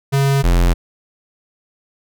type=tone pair in turn; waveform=square; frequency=138 / 43.47 Hz; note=C#3 / F1; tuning=-7 / -7 cents; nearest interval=octave + minor sixth; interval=2000 cents; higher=first; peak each=-13 / -11 dBFS; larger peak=second; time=0.12-0.43 / 0.43-0.74 s; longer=neither; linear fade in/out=20 ms; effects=none